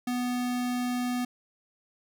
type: tone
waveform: square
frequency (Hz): 246.9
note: B3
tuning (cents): 0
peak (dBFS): -28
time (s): 0.07-1.25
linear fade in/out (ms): 5
effects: none